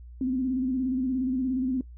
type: tone with vibrato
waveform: sine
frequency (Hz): 258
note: C4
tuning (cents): -24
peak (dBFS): -24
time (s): 0.21-1.81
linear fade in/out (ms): 2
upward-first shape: square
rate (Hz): 17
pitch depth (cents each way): 51
effects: noise-tail reverb RT60 0.1 s tail -19 dB re dry + added 60 Hz sine -42 dBFS peak until 1.97 s